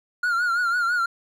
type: tone with vibrato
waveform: triangle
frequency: 1415 Hz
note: F6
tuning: 22 cents sharp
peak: -18 dBFS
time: 0.23-1.06 s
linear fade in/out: 5 ms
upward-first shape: triangle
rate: 6 Hz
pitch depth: 85 cents each way
effects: none